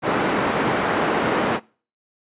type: band-pass noise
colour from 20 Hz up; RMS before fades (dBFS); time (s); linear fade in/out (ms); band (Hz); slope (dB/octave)
pink; -21; 0.02-1.6; 50; 240 to 1700; 12
effects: noise-tail reverb RT60 0.4 s tail -24 dB re dry + resampled to 8000 Hz